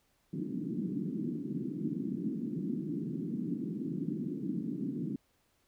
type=band-pass noise; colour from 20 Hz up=white; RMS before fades=-36 dBFS; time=0.33-5.16 s; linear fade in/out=2 ms; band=150 to 320 Hz; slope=48 dB/octave; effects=pink hiss -73 dBFS RMS until 5.67 s